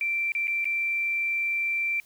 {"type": "tone with dropouts", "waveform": "sine", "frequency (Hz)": 2349, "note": "D7", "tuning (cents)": 0, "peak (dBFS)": -24, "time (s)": [0.01, 2], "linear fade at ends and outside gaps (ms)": 1, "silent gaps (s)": [[0.32, 0.35], [0.472, 0.479], [0.644, 0.654]], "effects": ["white hiss -58 dBFS RMS until 2.05 s"]}